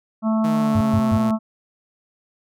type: harmonic tone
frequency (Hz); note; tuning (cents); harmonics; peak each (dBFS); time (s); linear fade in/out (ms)
220; A3; 0; 1 / 3 / 4 / 5 / 6; -17 / -27 / -33 / -31 / -35; 0.22-1.39; 50
type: linear sweep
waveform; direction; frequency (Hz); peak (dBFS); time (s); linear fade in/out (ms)
sawtooth; down; 160 to 115.8; -23; 0.44-1.31; 5
type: tone bursts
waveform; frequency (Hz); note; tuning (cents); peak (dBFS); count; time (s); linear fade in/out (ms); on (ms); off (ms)
sine; 100; G2; +35; -17; 3; 0.75-1.176; 5; 62; 120
effects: none